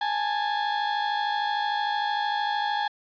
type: tone pair together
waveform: 35% pulse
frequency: 826.8 / 880 Hz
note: G#5 / A5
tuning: -8 / 0 cents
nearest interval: minor second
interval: 108 cents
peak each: -24 / -28 dBFS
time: 0.01-2.88 s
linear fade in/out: 5 ms
effects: resampled to 11025 Hz + 9-bit